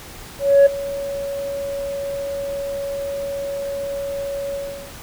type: tone with ADSR envelope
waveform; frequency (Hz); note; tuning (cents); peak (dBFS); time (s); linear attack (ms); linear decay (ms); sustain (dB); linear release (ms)
sine; 559; C#5; +14; -4; 0.39-4.92; 270; 13; -19; 380
effects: tanh soft clip ceiling -6 dBFS + pink hiss -38 dBFS RMS until 5.02 s